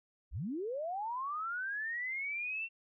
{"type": "linear sweep", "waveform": "sine", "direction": "up", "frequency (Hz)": [37.31, 2728], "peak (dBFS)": -35, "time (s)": [0.31, 2.69], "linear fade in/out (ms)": 50, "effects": []}